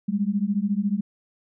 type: beating tone pair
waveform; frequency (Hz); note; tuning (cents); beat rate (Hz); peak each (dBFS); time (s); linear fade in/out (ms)
sine; 196 / 210; G3 / G#3; 0 / +19; 14; -24; 0.08-1.01; 10
effects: none